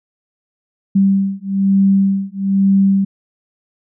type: beating tone pair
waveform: sine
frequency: 194.8 / 195.9 Hz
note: G3 / G3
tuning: -11 / -1 cents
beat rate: 1.1 Hz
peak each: -14 dBFS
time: 0.95-3.05 s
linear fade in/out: 10 ms
effects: none